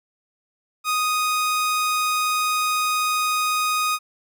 sawtooth tone, 1244.5 Hz, D#6, in tune, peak -16 dBFS, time 0.84-3.99 s, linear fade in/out 50 ms, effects none

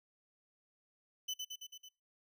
30% pulse tone with echo, 3014 Hz, F#7, 31 cents sharp, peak -33 dBFS, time 1.28-1.34 s, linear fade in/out 10 ms, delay 110 ms, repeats 5, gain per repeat -3 dB, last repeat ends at 1.89 s, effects noise-tail reverb RT60 0.4 s tail -26 dB re dry

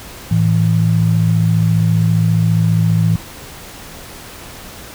sine tone pair together, 110 / 164.81 Hz, A2 / E3, 0 / 0 cents, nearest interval perfect fifth, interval 700 cents, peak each -13 dBFS, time 0.31-3.16 s, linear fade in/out 5 ms, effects pink hiss -34 dBFS RMS until 4.94 s

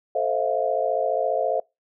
sine chord, F major seventh, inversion first, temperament equal with one note detuned, 440 / 523.3 / 643.8 / 698.5 Hz, A4 / C5 / E5 / F5, 0 / 0 / -41 / 0 cents, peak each -28 / -26 / -25 / -26 dBFS, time 0.15-1.6 s, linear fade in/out 5 ms, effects noise-tail reverb RT60 0.2 s tail -23 dB re dry

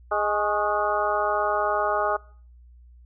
harmonic tone with a mistuned harmonic, 207.7 Hz, G#3, in tune, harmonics 2 / 3 / 4 / 5 / 6 / 7, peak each -30 / -26 / -27 / -31 / -27 / -32 dBFS, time 0.11-2.17 s, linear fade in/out 10 ms, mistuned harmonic 5, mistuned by +87 cents, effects noise-tail reverb RT60 0.5 s tail -24 dB re dry + added 60 Hz sine -47 dBFS peak until 3.05 s

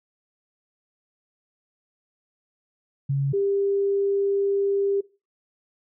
sine tone pair in turn, 138.59 / 397.7 Hz, C#3 / G4, 0 / +25 cents, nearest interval octave + tritone, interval 1825 cents, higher second, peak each -20 dBFS, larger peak neither, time 3.09-3.33 / 3.33-5.01 s, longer second, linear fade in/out 10 ms, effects noise-tail reverb RT60 0.3 s tail -20 dB re dry

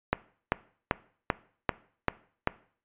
click train, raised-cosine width 0.5 ms, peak -8 dBFS, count 7, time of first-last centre 0.13-2.474 s, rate 2.56 Hz, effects noise-tail reverb RT60 0.5 s tail -19 dB re dry + resampled to 8000 Hz

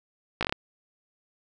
slowing click train, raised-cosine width 0.3 ms, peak -10 dBFS, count 6, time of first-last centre 0.41-0.525 s, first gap 17 ms, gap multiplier 1.15, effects none

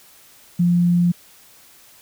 sine tone, 174.61 Hz, F3, in tune, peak -13 dBFS, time 0.59-1.12 s, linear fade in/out 10 ms, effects white hiss -49 dBFS RMS until 2.01 s

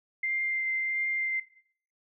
sine tone with vibrato, 2093 Hz, C7, in tune, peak -27 dBFS, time 0.23-1.4 s, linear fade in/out 5 ms, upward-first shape triangle, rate 1.5 Hz, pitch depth 10 cents each way, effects noise-tail reverb RT60 0.6 s tail -17 dB re dry

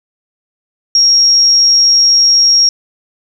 sine tone, 5588 Hz, F8, in tune, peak -5 dBFS, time 0.95-2.69 s, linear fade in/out 2 ms, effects 7-bit

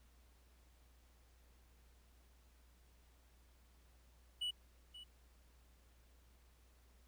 triangle tone with echo, 2948 Hz, F#7, 7 cents flat, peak -36 dBFS, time 4.41-4.51 s, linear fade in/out 10 ms, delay 530 ms, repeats 1, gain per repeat -14 dB, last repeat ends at 5.04 s, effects added 60 Hz sine -65 dBFS peak until 7.07 s + pink hiss -73 dBFS RMS until 7.07 s

